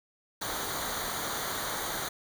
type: noise with comb filter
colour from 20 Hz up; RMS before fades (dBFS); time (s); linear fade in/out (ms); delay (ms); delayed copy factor
pink; -34; 0.41-2.09; 10; 0.38; -0.75
effects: none